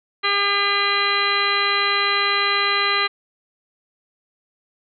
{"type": "harmonic tone", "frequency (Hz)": 402.6, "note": "G4", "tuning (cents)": 46, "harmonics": [1, 2, 3, 4, 5, 6, 7, 8, 10], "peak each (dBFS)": [-29, -32, -22, -28, -23, -27, -29, -29, -24], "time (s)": [0.23, 3.08], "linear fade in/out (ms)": 20, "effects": []}